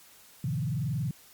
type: tone with frequency modulation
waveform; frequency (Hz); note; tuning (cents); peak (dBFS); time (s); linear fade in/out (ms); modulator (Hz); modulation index
sine; 140; C#3; +18; -27; 0.44-1.11; 2; 21; 1.4
effects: white hiss -55 dBFS RMS until 1.33 s + MP3 96 kbps